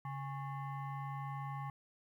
sine tone with frequency modulation, 138.59 Hz, C#3, in tune, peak -39 dBFS, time 0.05-1.7 s, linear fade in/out 2 ms, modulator 961 Hz, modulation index 0.98, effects 12-bit

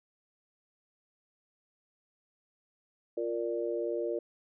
sine chord, Bb major, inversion second, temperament equal, 349.2 / 466.2 / 587.3 Hz, F4 / Bb4 / D5, 0 / 0 / 0 cents, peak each -34 / -34 / -36 dBFS, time 3.17-4.19 s, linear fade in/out 5 ms, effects none

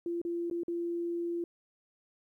sine tone with dropouts, 342.6 Hz, F4, 33 cents flat, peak -31 dBFS, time 0.06-1.44 s, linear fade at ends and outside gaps 2 ms, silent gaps 0.216-0.25 / 0.5-0.511 / 0.634-0.681 s, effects 12-bit

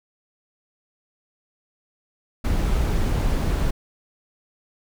brown noise, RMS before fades -21 dBFS, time 2.44-3.71 s, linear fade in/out 10 ms, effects none

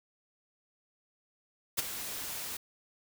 white noise with ADSR envelope, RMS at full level -27 dBFS, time 1.77-2.57 s, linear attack 20 ms, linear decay 18 ms, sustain -12 dB, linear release 4 ms, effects none

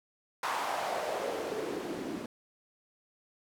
white noise with band-pass filter sweep, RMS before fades -35 dBFS, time 0.43-2.26 s, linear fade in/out 2 ms, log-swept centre 1000 to 250 Hz, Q 2.8, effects none

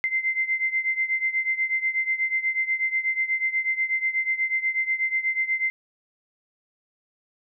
sine beating tone pair, 2076 / 2084.2 Hz, C7 / C7, -14 / -7 cents, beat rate 8.2 Hz, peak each -24 / -27 dBFS, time 0.04-5.7 s, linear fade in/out 0 ms, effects none

